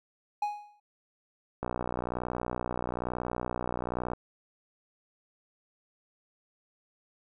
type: tone with exponential decay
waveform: triangle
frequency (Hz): 830.6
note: G#5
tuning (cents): 0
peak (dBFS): -23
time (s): 0.42-0.8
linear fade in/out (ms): 5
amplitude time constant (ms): 81
type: click train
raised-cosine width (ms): 1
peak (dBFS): -18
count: 154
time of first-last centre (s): 1.63-4.134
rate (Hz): 61.1
effects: none